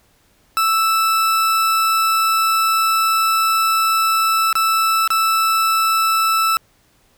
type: tone with dropouts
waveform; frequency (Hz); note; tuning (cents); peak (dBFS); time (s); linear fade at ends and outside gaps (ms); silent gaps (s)
40% pulse; 1318.5; E6; 0; -13; 0.57-6.57; 0; 4.528-4.554 / 5.076-5.104
effects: pink hiss -57 dBFS RMS until 7.17 s